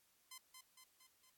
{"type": "tone with echo", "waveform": "5% pulse", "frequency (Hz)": 1031, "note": "C6", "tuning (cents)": -26, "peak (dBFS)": -40, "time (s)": [0.31, 0.38], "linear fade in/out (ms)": 5, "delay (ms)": 230, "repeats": 4, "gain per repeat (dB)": -4, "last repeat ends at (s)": 1.3, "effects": ["white hiss -75 dBFS RMS until 1.37 s", "AAC 64 kbps"]}